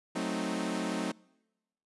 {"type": "chord", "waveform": "sawtooth", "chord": "F# diminished seventh", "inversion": "none", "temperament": "equal", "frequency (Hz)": [185, 220, 261.6, 311.1], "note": ["F#3", "A3", "C4", "Eb4"], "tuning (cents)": [0, 0, 0, 0], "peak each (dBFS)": -33, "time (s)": [0.15, 1.12], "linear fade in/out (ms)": 10, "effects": ["noise-tail reverb RT60 1.0 s tail -26 dB re dry", "resampled to 24000 Hz"]}